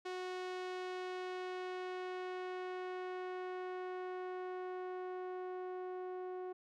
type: tone with low-pass filter sweep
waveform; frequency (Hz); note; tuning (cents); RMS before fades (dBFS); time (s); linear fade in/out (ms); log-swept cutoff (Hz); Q
sawtooth; 367.1; F#4; -14; -43; 0.05-6.53; 10; 5000 to 830; 0.72
effects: none